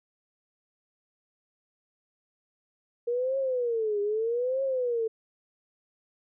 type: tone with vibrato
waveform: sine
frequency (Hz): 469.8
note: A#4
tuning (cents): +13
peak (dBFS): -25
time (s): 3.07-5.08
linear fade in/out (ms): 10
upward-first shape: triangle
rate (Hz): 0.8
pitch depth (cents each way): 260
effects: none